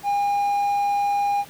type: tone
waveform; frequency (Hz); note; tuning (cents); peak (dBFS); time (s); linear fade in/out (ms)
triangle; 810; G#5; -43; -17; 0.03-1.45; 50
effects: pink hiss -45 dBFS RMS until 1.49 s + high-pass 100 Hz 12 dB/octave